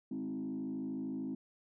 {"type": "tone with frequency modulation", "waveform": "sine", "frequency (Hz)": 261.6, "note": "C4", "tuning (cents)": 0, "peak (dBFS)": -35, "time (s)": [0.11, 1.35], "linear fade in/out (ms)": 5, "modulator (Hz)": 53.2, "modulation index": 1.1, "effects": ["tanh soft clip ceiling -32 dBFS"]}